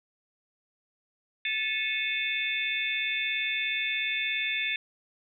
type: tone cluster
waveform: sine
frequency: 1746 / 2193 / 2515 / 2652 / 3548 Hz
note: A6 / C#7 / D#7 / E7 / A7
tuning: -14 / -19 / +18 / +10 / +14 cents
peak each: -35 / -31 / -35 / -35 / -33 dBFS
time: 1.45-4.76 s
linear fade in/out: 2 ms
effects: none